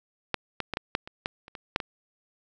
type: clicks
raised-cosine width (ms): 0.3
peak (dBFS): -9 / -13 / -14 / -12 / -8 / -24 / -12 / -29 / -23 / -7 / -16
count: 11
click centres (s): 0.343 / 0.603 / 0.737 / 0.771 / 0.951 / 1.075 / 1.259 / 1.481 / 1.552 / 1.761 / 1.802
effects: none